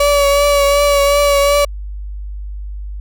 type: tone with vibrato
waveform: 35% pulse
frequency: 570 Hz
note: C#5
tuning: 48 cents sharp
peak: -8 dBFS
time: 0-1.65 s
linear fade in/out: 5 ms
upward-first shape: triangle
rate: 2.7 Hz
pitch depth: 29 cents each way
effects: added 50 Hz sine -23 dBFS peak until 3 s